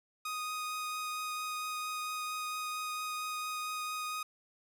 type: tone with vibrato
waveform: sawtooth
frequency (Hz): 1244.5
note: D#6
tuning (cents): 0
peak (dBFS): -32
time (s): 0.25-4.23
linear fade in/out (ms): 5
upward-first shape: triangle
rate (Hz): 4.4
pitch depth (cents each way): 9
effects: none